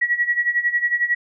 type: tone with tremolo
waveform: sine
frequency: 1924 Hz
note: B6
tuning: 46 cents flat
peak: -14 dBFS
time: 0.01-1.15 s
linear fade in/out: 10 ms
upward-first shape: sine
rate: 11 Hz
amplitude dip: 80%
effects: none